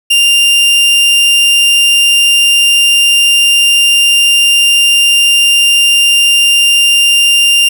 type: tone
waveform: 40% pulse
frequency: 2794 Hz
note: F7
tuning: in tune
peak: -4 dBFS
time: 0.1-7.69 s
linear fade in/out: 10 ms
effects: none